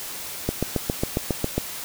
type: click train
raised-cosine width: 2 ms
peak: -8 dBFS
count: 9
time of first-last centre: 0.49-1.58 s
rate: 7.34 Hz
effects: white hiss -34 dBFS RMS until 1.84 s